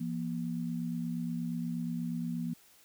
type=tone pair together; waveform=sine; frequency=169.6 / 238 Hz; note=E3 / A#3; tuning=+50 / +36 cents; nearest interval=tritone; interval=586 cents; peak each=-35 / -35 dBFS; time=0-2.54 s; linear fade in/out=10 ms; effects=white hiss -61 dBFS RMS until 2.84 s